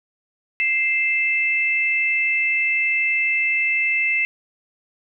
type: tone pair together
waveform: sine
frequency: 2096 / 2637 Hz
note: C7 / E7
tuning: +2 / 0 cents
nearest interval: major third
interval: 398 cents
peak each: -20 dBFS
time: 0.6-4.25 s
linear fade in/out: 0 ms
effects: none